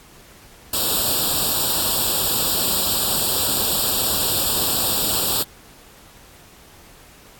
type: noise with comb filter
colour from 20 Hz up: white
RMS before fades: -20 dBFS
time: 0.73-5.43 s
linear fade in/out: 5 ms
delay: 0.24 ms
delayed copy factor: +1
effects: pink hiss -47 dBFS RMS until 7.39 s + AAC 64 kbps